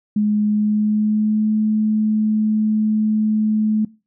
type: tone with pitch glide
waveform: sine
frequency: 210 to 215.2 Hz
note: G#3 to A3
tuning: +19 to -38 cents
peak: -14 dBFS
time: 0.16-3.85 s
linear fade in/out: 5 ms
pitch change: +43 cents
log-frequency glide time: 0.47-1.52 s
effects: noise-tail reverb RT60 0.3 s tail -22 dB re dry